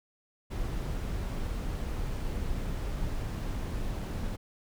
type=noise; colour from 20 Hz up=brown; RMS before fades=-33 dBFS; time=0.5-4.37 s; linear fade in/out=20 ms; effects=none